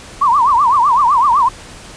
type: tone with vibrato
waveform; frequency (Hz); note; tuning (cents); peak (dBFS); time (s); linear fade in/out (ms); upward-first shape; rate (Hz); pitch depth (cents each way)
sine; 1046.5; C6; 0; -8; 0.21-1.49; 10; triangle; 7.9; 260
effects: pink hiss -35 dBFS RMS until 1.96 s + resampled to 22050 Hz